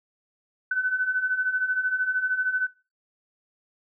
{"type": "beating tone pair", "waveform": "sine", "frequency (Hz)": [1500, 1513], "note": ["F#6", "F#6"], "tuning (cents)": [23, 38], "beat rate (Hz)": 13, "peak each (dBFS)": [-28, -24], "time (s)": [0.71, 2.67], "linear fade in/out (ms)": 5, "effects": ["noise-tail reverb RT60 0.3 s tail -20 dB re dry"]}